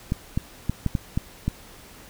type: clicks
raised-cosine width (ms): 5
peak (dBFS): -10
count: 7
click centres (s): 0.121 / 0.375 / 0.696 / 0.863 / 0.952 / 1.175 / 1.48
effects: pink hiss -47 dBFS RMS until 2.09 s